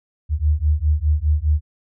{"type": "beating tone pair", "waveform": "sine", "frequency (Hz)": [73.42, 78.32], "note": ["D2", "D#2"], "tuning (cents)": [0, 12], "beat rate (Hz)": 4.9, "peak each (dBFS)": -18, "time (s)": [0.29, 1.61], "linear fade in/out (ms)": 50, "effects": []}